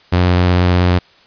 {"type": "tone with vibrato", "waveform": "sawtooth", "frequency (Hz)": 89.5, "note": "F2", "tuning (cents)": 43, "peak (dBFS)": -6, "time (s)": [0.12, 0.99], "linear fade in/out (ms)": 10, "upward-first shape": "square", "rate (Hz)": 16, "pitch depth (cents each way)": 13, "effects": ["white hiss -48 dBFS RMS until 1.26 s", "resampled to 11025 Hz"]}